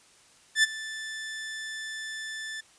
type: tone with ADSR envelope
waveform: sawtooth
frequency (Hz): 1760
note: A6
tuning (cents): 0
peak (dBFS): -13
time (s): 0.55-2.61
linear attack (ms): 83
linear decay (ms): 22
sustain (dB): -18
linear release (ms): 10
effects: white hiss -58 dBFS RMS until 2.78 s + resampled to 22050 Hz